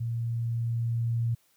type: tone with level ramp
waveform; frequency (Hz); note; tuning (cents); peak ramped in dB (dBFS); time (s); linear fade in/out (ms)
sine; 116.54; A#2; 0; -28 to -24; 0-1.35; 10
effects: white hiss -67 dBFS RMS until 1.56 s